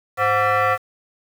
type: tone with frequency modulation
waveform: sine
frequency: 103.83 Hz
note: G#2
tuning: in tune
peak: -14 dBFS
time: 0.17-0.78 s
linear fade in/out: 50 ms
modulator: 626 Hz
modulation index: 2.7
effects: tanh soft clip ceiling -11 dBFS + 7-bit